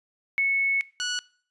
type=tone pair in turn; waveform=sine / 15% pulse; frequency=2203 / 1470.3 Hz; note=C#7 / F#6; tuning=-11 / -11 cents; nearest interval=perfect fifth; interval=700 cents; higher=first; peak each=-20 dBFS; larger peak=neither; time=0.38-0.81 / 1-1.19 s; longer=first; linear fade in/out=0 ms; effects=noise-tail reverb RT60 0.5 s tail -22 dB re dry + resampled to 24000 Hz